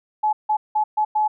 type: tone bursts at uneven times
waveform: sine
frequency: 854 Hz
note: G#5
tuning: 48 cents sharp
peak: -16 dBFS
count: 5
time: 0.23-0.33 / 0.49-0.57 / 0.75-0.84 / 0.97-1.05 / 1.15-1.28 s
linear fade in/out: 10 ms
effects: none